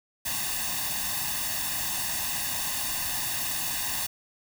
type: noise with comb filter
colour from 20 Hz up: white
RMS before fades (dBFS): -30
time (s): 0.25-4.07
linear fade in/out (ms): 10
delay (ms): 1.1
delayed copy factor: +0.85
effects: none